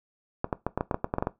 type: clicks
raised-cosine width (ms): 1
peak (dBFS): -12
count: 12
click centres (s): 0.444 / 0.528 / 0.666 / 0.776 / 0.809 / 0.912 / 0.944 / 1.044 / 1.139 / 1.184 / 1.225 / 1.271
effects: noise-tail reverb RT60 0.2 s tail -18 dB re dry